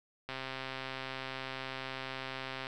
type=click train; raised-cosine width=0.3 ms; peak=-23 dBFS; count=315; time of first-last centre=0.29-2.669 s; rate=132 Hz; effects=none